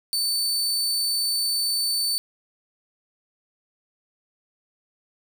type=tone; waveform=sawtooth; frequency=4529 Hz; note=C#8; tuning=36 cents sharp; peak=-19 dBFS; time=0.13-2.18 s; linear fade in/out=0 ms; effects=none